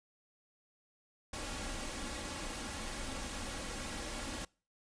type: noise with comb filter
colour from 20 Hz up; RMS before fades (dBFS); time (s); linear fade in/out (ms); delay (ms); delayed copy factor
pink; -41; 1.33-4.45; 5; 3.6; +0.55
effects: noise-tail reverb RT60 0.4 s tail -26 dB re dry + resampled to 22050 Hz